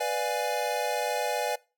square chord, B diminished seventh, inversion none, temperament equal with one note detuned, 493.9 / 591.1 / 698.5 / 830.6 Hz, B4 / D5 / F5 / Ab5, 0 / +11 / 0 / 0 cents, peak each -33 / -33 / -35 / -32 dBFS, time 0-1.56 s, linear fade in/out 10 ms, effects noise-tail reverb RT60 0.3 s tail -22 dB re dry

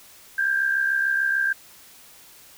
sine tone pair together, 1583.2 / 1650 Hz, G6 / G#6, +17 / -12 cents, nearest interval minor second, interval 71 cents, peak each -20 / -28 dBFS, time 0.38-1.53 s, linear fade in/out 5 ms, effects white hiss -49 dBFS RMS until 2.57 s

